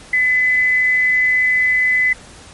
sine tone with amplitude modulation, 2015 Hz, B6, 34 cents sharp, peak -10 dBFS, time 0.13-2.13 s, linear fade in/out 5 ms, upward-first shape sine, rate 268 Hz, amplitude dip 35%, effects pink hiss -40 dBFS RMS until 2.53 s + MP3 48 kbps

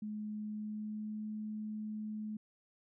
sine tone with pitch glide, 212 to 214.1 Hz, G#3 to A3, +36 to -47 cents, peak -38 dBFS, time 0.02-2.37 s, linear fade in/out 5 ms, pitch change +17 cents, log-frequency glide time 0.44-1.28 s, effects none

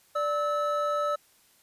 triangle tone pair together, 587.3 / 1299.9 Hz, D5 / E6, 0 / -25 cents, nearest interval octave + major second, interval 1375 cents, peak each -26 / -26 dBFS, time 0.15-1.16 s, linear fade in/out 10 ms, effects white hiss -62 dBFS RMS until 1.62 s + resampled to 32000 Hz

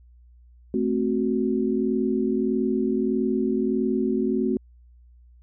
sine chord, F# diminished, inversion first, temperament equal, 220 / 261.6 / 370 Hz, A3 / C4 / F#4, 0 / 0 / 0 cents, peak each -25 dBFS, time 0.74-4.57 s, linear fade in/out 2 ms, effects added 60 Hz sine -49 dBFS peak until 5.42 s

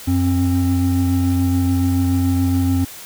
triangle tone pair together, 91 / 266 Hz, F#2 / C4, -28 / +29 cents, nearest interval octave + perfect fifth, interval 1857 cents, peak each -15 dBFS, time 0.07-2.85 s, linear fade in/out 10 ms, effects white hiss -36 dBFS RMS until 3.05 s

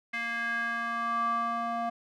square tone with band-pass filter sweep, 233.1 Hz, A#3, in tune, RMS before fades -31 dBFS, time 0.13-1.9 s, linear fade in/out 10 ms, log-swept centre 2000 to 860 Hz, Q 5.3, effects none

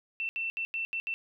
sine tone bursts at uneven times, 2685 Hz, E7, 31 cents sharp, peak -30 dBFS, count 6, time 0.2-0.29 / 0.36-0.5 / 0.57-0.65 / 0.74-0.85 / 0.93-1 / 1.07-1.14 s, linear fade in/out 0 ms, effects none

